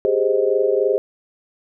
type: chord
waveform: sine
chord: Ab major seventh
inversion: third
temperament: equal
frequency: 392 / 415.3 / 523.3 / 622.3 Hz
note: G4 / Ab4 / C5 / Eb5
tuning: 0 / 0 / 0 / 0 cents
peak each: -20 / -19 / -20 / -25 dBFS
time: 0.05-0.98 s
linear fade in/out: 0 ms
effects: none